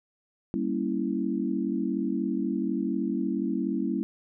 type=chord; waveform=sine; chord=G diminished seventh; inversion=none; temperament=equal; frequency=196 / 233.1 / 277.2 / 329.6 Hz; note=G3 / Bb3 / Db4 / Fb4; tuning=0 / 0 / 0 / 0 cents; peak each=-31 dBFS; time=0.54-4.03 s; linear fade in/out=0 ms; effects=none